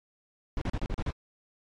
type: noise bursts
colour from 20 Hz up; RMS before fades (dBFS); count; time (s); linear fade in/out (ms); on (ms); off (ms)
brown; -30; 7; 0.57-1.105; 0; 43; 39
effects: low-pass 5000 Hz 12 dB/octave + AAC 32 kbps